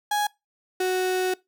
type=tone pair in turn; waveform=35% pulse; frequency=830.6 / 370 Hz; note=G#5 / F#4; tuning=0 / 0 cents; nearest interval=octave + major second; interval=1400 cents; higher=first; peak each=-20 dBFS; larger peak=neither; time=0.11-0.27 / 0.8-1.34 s; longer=second; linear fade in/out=5 ms; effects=noise-tail reverb RT60 0.2 s tail -22 dB re dry